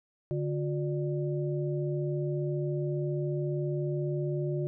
sine tone cluster, 145.5 / 360.1 / 593 Hz, D3 / F#4 / D5, -16 / -47 / +17 cents, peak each -30 / -33 / -39 dBFS, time 0.31-4.67 s, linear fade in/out 0 ms, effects none

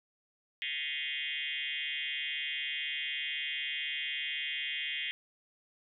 sine tone with frequency modulation, 2637 Hz, E7, in tune, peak -33 dBFS, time 0.62-5.11 s, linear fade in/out 0 ms, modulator 144 Hz, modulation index 5.3, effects none

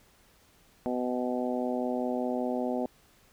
harmonic tone with a mistuned harmonic, 124.9 Hz, B2, 20 cents sharp, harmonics 2 / 3 / 4 / 5 / 6 / 7, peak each -31 / -36 / -35 / -35 / -38 / -43 dBFS, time 0.86-2.86 s, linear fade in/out 0 ms, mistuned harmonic 7, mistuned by -39 cents, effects pink hiss -62 dBFS RMS until 3.32 s

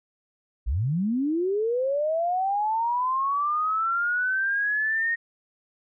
sine linear sweep, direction up, 47.5 to 1864.7 Hz, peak -22 dBFS, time 0.66-5.16 s, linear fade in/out 20 ms, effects none

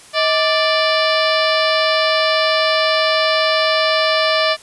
harmonic tone with a mistuned harmonic, 587.3 Hz, D5, in tune, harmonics 1 / 2 / 3 / 4 / 5 / 6 / 7 / 8 / 9, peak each -17 / -20 / -22 / -23 / -24 / -25 / -25 / -26 / -27 dBFS, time 0.13-4.57 s, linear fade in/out 50 ms, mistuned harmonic 1, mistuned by +130 cents, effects white hiss -42 dBFS RMS until 4.62 s + resampled to 24000 Hz

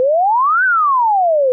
sine exponential two-way sweep, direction up then down, 493.9 to 1566 to 493.9 Hz, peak -10 dBFS, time 0-1.52 s, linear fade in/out 0 ms, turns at 0.64 s, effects none

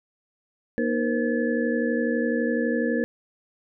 sine tone cluster, 237.6 / 309.7 / 471.1 / 523 / 1719 Hz, A#3 / D#4 / A#4 / C5 / A6, +33 / -8 / +18 / -1 / -41 cents, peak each -25 / -29 / -27 / -30 / -32 dBFS, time 0.78-3.04 s, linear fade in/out 0 ms, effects none

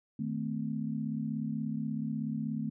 sine chord, A diminished, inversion second, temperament equal with one note detuned, 155.56 / 220 / 256.5 Hz, Eb3 / A3 / C4, 0 / 0 / -34 cents, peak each -37 / -34 / -38 dBFS, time 0.19-2.7 s, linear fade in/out 5 ms, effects none

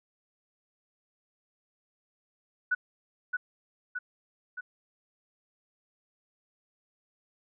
sine tone with echo, 1480 Hz, F#6, in tune, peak -23 dBFS, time 2.71-2.75 s, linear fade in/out 10 ms, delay 620 ms, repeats 3, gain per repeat -4 dB, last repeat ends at 4.61 s, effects none

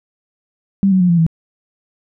sine tone with pitch steps, 196 / 187.26 / 178.9 / 170.92 / 163.3 Hz, G3 / F#3 / F3 / F3 / E3, 0 / +21 / +42 / -37 / -16 cents, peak -9 dBFS, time 0.83-1.265 s, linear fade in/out 0 ms, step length 87 ms, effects none

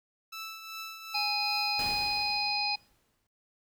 15% pulse tone with tremolo, 1318.5 Hz, E6, in tune, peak -31 dBFS, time 0.32-1.82 s, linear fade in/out 10 ms, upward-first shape triangle, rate 2.6 Hz, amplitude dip 60%
harmonic tone, 829 Hz, G#5, 3 cents flat, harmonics 1 / 3 / 5 / 6, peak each -33 / -33 / -33 / -33 dBFS, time 1.14-2.76 s, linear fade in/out 10 ms
pink noise with exponential decay, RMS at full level -38 dBFS, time 1.79-3.27 s, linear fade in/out 2 ms, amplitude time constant 320 ms
effects noise-tail reverb RT60 0.4 s tail -26 dB re dry

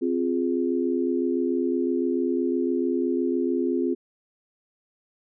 sine chord, F minor, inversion second, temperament equal, 261.6 / 349.2 / 415.3 Hz, C4 / F4 / Ab4, 0 / 0 / 0 cents, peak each -25 / -25 / -29 dBFS, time 0.01-3.95 s, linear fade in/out 20 ms, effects none

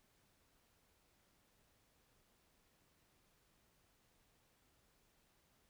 silence, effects pink hiss -75 dBFS RMS until 5.69 s

